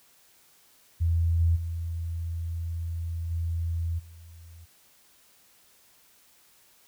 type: tone with level steps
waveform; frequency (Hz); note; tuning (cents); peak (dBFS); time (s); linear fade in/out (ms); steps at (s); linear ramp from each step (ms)
sine; 83.6; E2; +25; -21 / -19 / -29 / -26 / -45; 1-4.66; 20; 1.39 / 1.55 / 3.3 / 3.98; 20
effects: white hiss -60 dBFS RMS until 6.87 s